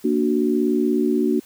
sine chord, Bb augmented, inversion none, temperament equal, 233.1 / 293.7 / 370 Hz, Bb3 / D4 / F#4, 0 / 0 / 0 cents, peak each -21 dBFS, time 0.04-1.4 s, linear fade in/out 10 ms, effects white hiss -50 dBFS RMS until 1.45 s

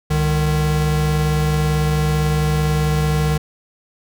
square tone pair together, 67.9 / 152.43 Hz, C#2 / D#3, -35 / -35 cents, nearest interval octave + major second, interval 1400 cents, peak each -22 / -17 dBFS, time 0.1-3.38 s, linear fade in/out 10 ms, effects none

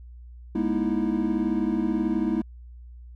triangle chord, E major seventh, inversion first, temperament equal with one note detuned, 207.7 / 240.6 / 311.1 / 329.6 Hz, G#3 / B3 / D#4 / E4, 0 / -45 / 0 / 0 cents, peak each -26 dBFS, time 0.55-2.42 s, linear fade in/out 5 ms, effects added 60 Hz sine -41 dBFS peak until 3.15 s

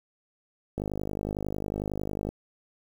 click train, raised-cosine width 2 ms, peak -18 dBFS, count 78, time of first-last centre 0.78-2.29 s, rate 51 Hz, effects 8-bit

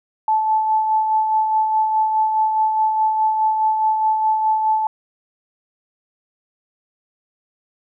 sine tone with tremolo, 871 Hz, A5, 18 cents flat, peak -13 dBFS, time 0.28-4.87 s, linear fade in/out 2 ms, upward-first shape sine, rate 4.8 Hz, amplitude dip 40%, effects none

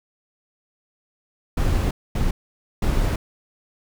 brown noise bursts at uneven times, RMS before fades -20 dBFS, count 3, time 1.57-1.91 / 2.15-2.31 / 2.82-3.16 s, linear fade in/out 5 ms, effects none

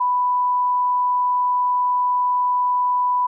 sine tone, 991 Hz, B5, 6 cents sharp, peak -16 dBFS, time 0-3.27 s, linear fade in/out 10 ms, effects none

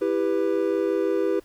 triangle chord, E minor, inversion none, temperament just, 329.6 / 395.6 / 494.4 Hz, E4 / G4 / B4, 0 / +16 / +2 cents, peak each -24 / -22 / -24 dBFS, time 0.01-1.4 s, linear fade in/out 10 ms, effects pink hiss -57 dBFS RMS until 1.44 s

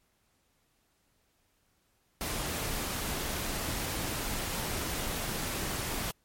pink noise, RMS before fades -34 dBFS, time 2.21-6.11 s, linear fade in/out 0 ms, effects pink hiss -72 dBFS RMS until 6.24 s + MP3 64 kbps

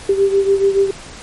sine beating tone pair, 392 / 399 Hz, G4 / G4, 0 / +31 cents, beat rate 7 Hz, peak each -12 / -17 dBFS, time 0.09-0.91 s, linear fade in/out 5 ms, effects pink hiss -35 dBFS RMS until 1.22 s + MP3 48 kbps

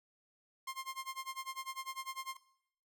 sawtooth tone with tremolo, 1059 Hz, C6, 21 cents sharp, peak -34 dBFS, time 0.67-2.37 s, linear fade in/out 5 ms, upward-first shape sine, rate 10 Hz, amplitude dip 95%, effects noise-tail reverb RT60 0.7 s tail -18 dB re dry

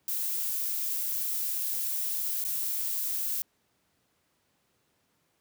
violet noise with dropouts, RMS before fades -31 dBFS, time 0.08-3.42 s, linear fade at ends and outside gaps 1 ms, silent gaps 2.441-2.449 s, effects pink hiss -72 dBFS RMS until 5.4 s + high-pass 100 Hz 12 dB/octave

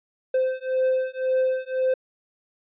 triangle beating tone pair, 517 / 518.9 Hz, C5 / C5, -21 / -14 cents, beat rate 1.9 Hz, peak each -22 dBFS, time 0.34-1.94 s, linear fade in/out 5 ms, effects resampled to 8000 Hz

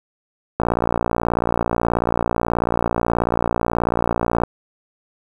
click train, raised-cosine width 1 ms, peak -4 dBFS, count 225, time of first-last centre 0.6-4.436 s, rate 58.4 Hz, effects 7-bit

